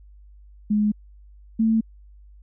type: tone pair in turn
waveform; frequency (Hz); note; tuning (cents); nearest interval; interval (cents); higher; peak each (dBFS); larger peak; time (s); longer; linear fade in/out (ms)
sine; 210 / 222.9; G#3 / A3; +19 / +23; minor second; 104; second; -17 / -16; second; 0.7-0.92 / 1.59-1.81; neither; 10
effects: added 50 Hz sine -45 dBFS peak until 2.42 s